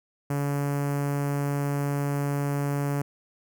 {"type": "tone with notch filter", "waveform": "sawtooth", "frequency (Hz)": 142.4, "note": "C#3", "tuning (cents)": 47, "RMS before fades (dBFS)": -27, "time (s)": [0.3, 3.02], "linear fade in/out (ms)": 5, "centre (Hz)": 3700, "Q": 0.57, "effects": []}